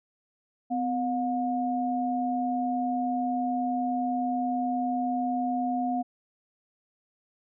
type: tone pair together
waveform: sine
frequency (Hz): 253.5 / 717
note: B3 / F5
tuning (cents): +45 / +45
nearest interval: octave + tritone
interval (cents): 1800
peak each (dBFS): -28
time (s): 0.7-6.03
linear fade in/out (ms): 20
effects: none